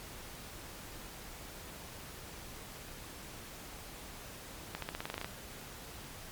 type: accelerating click train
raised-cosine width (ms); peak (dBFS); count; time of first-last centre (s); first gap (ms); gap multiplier
0.3; -21; 11; 4.75-5.245; 73; 0.91
effects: pink hiss -48 dBFS RMS until 6.31 s + MP3 96 kbps